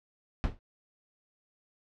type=noise with exponential decay; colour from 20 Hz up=brown; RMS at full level=-23 dBFS; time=0.44-0.59 s; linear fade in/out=0 ms; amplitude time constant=31 ms; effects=low-pass 4000 Hz 12 dB/octave